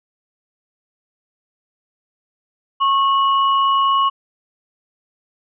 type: tone pair together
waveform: sine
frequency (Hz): 1096 / 2926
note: C#6 / F#7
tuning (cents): -20 / -20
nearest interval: octave + perfect fourth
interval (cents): 1700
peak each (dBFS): -13 / -24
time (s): 2.8-4.1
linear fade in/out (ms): 20
effects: none